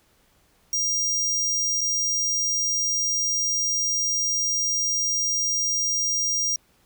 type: tone with dropouts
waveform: square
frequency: 5700 Hz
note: F8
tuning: 34 cents sharp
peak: -22 dBFS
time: 0.73-6.56 s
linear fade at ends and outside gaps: 2 ms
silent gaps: 1.809-1.813 s
effects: pink hiss -62 dBFS RMS until 6.85 s